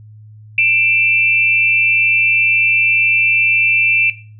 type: tone pair together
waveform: sine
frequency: 2365 / 2657 Hz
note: D7 / E7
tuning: +12 / +13 cents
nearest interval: major second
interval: 201 cents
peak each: -12 dBFS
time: 0.58-4.1 s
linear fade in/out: 2 ms
effects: noise-tail reverb RT60 0.4 s tail -17 dB re dry + added 107 Hz sine -36 dBFS peak until 4.39 s